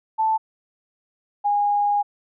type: tone pair in turn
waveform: sine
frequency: 880 / 820.3 Hz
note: A5 / G#5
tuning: 0 / -22 cents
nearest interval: minor second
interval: 122 cents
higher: first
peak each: -17 dBFS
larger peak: neither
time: 0.18-0.38 / 1.44-2.03 s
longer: second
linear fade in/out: 20 ms
effects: none